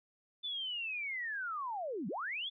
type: linear two-way sweep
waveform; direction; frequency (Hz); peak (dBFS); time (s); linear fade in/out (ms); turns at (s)
sine; down then up; 3535 to 164.81 to 3535; -36; 0.43-2.5; 20; 2.08
effects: none